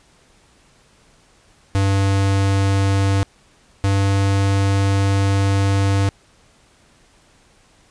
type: tone pair in turn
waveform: square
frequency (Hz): 98 / 98.4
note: G2 / G2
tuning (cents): 0 / +7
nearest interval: unison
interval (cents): 7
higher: second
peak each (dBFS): -15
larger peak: neither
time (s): 1.75-3.23 / 3.84-6.09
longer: second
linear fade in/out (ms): 0
effects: pink hiss -54 dBFS RMS until 7.9 s + resampled to 22050 Hz